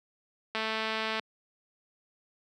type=click train; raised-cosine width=0.3 ms; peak=-16 dBFS; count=143; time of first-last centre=0.55-1.195 s; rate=220 Hz; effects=high-pass 200 Hz 12 dB/octave